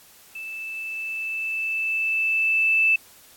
sine tone with level ramp, 2637 Hz, E7, in tune, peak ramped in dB -32 to -15 dBFS, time 0.35-2.96 s, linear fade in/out 5 ms, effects white hiss -51 dBFS RMS until 3.36 s + AAC 64 kbps

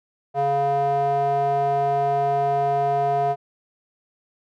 square tone with band-pass filter, 140.2 Hz, C#3, 20 cents sharp, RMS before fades -21 dBFS, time 0.34-3.36 s, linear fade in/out 50 ms, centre 640 Hz, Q 6.8, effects none

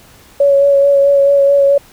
sine tone with vibrato, 560 Hz, C#5, 18 cents sharp, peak -6 dBFS, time 0.4-1.78 s, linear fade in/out 5 ms, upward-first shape sine, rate 4.6 Hz, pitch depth 17 cents each way, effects pink hiss -43 dBFS RMS until 1.92 s

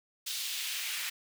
pink noise with high-pass filter sweep, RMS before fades -36 dBFS, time 0.26-1.1 s, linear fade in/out 10 ms, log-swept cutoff 3700 to 2100 Hz, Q 1.6, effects none

